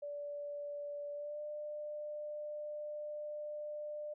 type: tone with pitch glide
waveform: sine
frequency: 580 to 597.7 Hz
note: D5 to D5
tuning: -22 to +30 cents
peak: -40 dBFS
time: 0.02-4.14 s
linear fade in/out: 10 ms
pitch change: +52 cents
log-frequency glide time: 1.13-1.41 s
effects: none